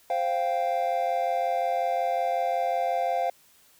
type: chord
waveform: triangle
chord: C suspended fourth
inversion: none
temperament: equal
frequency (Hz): 523.3 / 698.5 / 784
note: C5 / F5 / G5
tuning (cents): 0 / 0 / 0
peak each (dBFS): -28 / -24 / -28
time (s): 0.1-3.3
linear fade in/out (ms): 2
effects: white hiss -59 dBFS RMS until 3.79 s